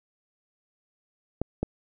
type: clicks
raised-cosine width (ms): 2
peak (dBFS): -13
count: 2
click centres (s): 1.416 / 1.63
effects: none